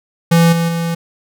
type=tone with level steps; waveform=square; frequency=167.7 Hz; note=E3; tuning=30 cents sharp; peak=-8 / -14 / -17 dBFS; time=0.31-0.95 s; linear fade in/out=10 ms; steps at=0.52 / 0.68 s; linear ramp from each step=10 ms; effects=none